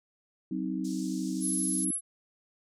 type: chord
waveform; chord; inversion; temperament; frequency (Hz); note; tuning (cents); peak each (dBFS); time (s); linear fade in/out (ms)
sine; C diminished; second; just; 188.37 / 261.6 / 314; Gb3 / C4 / Eb4; +31 / 0 / +16; -34; 0.51-1.91; 5
type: band-pass noise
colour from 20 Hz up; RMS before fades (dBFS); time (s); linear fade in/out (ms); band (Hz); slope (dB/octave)
white; -48; 0.84-1.85; 10; 4700 to 8000; 24
type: tone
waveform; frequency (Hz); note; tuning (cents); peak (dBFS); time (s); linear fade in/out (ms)
sine; 10810; E9; +42; -29; 1.4-2.01; 50
effects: none